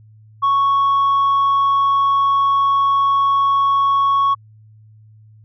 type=tone; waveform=sine; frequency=1108.7 Hz; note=C#6; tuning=in tune; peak=-10 dBFS; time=0.42-4.35 s; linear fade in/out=20 ms; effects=tanh soft clip ceiling -11 dBFS + added 108 Hz sine -43 dBFS peak until 5.44 s